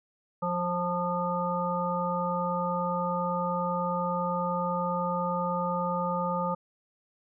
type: harmonic tone with a mistuned harmonic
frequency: 177 Hz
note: F3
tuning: 23 cents sharp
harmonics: 1 / 3 / 5 / 7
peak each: -32 / -32 / -32 / -32 dBFS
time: 0.42-6.55 s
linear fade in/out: 10 ms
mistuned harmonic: 7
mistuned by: -23 cents
effects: none